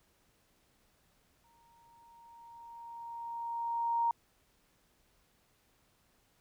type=tone with exponential growth; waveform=sine; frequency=932.3 Hz; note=A#5; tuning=in tune; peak=-26 dBFS; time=1.44-4.11 s; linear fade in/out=2 ms; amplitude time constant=580 ms; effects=pink hiss -71 dBFS RMS until 6.4 s